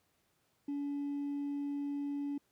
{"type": "tone with hard clipping", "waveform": "triangle", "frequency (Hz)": 285, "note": "C#4", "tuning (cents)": 48, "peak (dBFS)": -34, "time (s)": [0.68, 2.38], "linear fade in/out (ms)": 5, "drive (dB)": 2, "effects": ["pink hiss -75 dBFS RMS until 2.51 s", "high-pass 80 Hz 12 dB/octave"]}